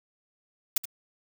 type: noise with echo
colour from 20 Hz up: blue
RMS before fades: -23 dBFS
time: 0.76-0.78 s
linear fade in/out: 5 ms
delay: 75 ms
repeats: 1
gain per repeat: -12 dB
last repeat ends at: 0.855 s
effects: none